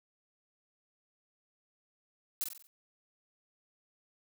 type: noise with echo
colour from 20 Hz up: blue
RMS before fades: -33 dBFS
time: 2.41-2.44 s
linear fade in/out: 0 ms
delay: 46 ms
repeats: 5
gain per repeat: -6 dB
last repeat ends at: 2.67 s
effects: none